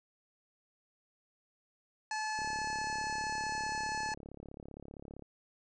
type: harmonic tone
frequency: 863 Hz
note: A5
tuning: 34 cents flat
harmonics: 1 / 2 / 3 / 5 / 6 / 7 / 8 / 9 / 10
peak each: -36 / -39 / -47 / -46 / -51 / -49 / -52 / -57 / -58 dBFS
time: 2.11-4.14 s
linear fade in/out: 2 ms
type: click train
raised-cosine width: 2 ms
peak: -34 dBFS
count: 101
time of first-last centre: 2.39-5.223 s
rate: 35.3 Hz
effects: none